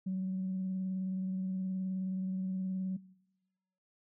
sine tone with vibrato, 187.8 Hz, F#3, 26 cents sharp, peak -31 dBFS, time 0.06-2.97 s, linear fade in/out 10 ms, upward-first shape sine, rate 19 Hz, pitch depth 18 cents each way, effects noise-tail reverb RT60 1.0 s tail -23 dB re dry + tanh soft clip ceiling -28 dBFS

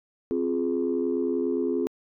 sine chord, F minor, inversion second, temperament just, 261.9 / 349.2 / 419.1 Hz, C4 / F4 / Ab4, +2 / 0 / +16 cents, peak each -27 dBFS, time 0.31-1.87 s, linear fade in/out 0 ms, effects tanh soft clip ceiling -16 dBFS

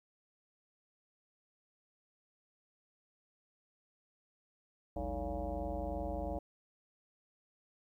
sine tone with frequency modulation, 311.1 Hz, D#4, in tune, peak -35 dBFS, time 4.96-6.39 s, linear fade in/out 5 ms, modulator 129 Hz, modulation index 3.4, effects 12-bit

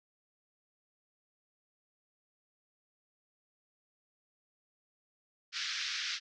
white band-pass noise, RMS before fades -37 dBFS, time 5.52-6.2 s, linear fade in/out 50 ms, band 1400 to 5600 Hz, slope 48 dB/octave, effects none

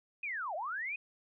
sine linear two-way sweep, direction down then up, 2542 to 587.3 to 2542 Hz, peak -35 dBFS, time 0.23-0.96 s, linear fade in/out 5 ms, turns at 0.55 s, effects none

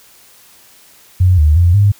sine tone with pitch steps, 91.4 / 75.9 / 87 / 101.6 Hz, F#2 / D#2 / F2 / G#2, -21 / -42 / -6 / -38 cents, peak -6 dBFS, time 1.2-1.92 s, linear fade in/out 10 ms, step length 180 ms, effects white hiss -45 dBFS RMS until 1.99 s

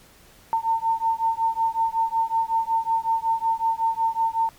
sine beating tone pair, 902 / 907.4 Hz, A5 / A#5, +43 / -47 cents, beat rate 5.4 Hz, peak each -23 dBFS, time 0.53-4.49 s, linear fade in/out 0 ms, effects pink hiss -52 dBFS RMS until 4.58 s + MP3 96 kbps

